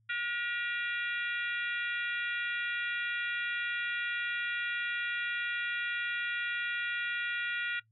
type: harmonic tone with a mistuned harmonic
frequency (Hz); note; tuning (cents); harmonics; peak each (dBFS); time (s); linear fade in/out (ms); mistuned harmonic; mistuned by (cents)
478.3; A#4; +44; 3 / 4 / 5 / 6 / 7 / 8; -34 / -37 / -40 / -41 / -44 / -52; 0.09-7.8; 10; 6; -63
effects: noise-tail reverb RT60 0.1 s tail -21 dB re dry + added 111 Hz sine -67 dBFS peak until 7.91 s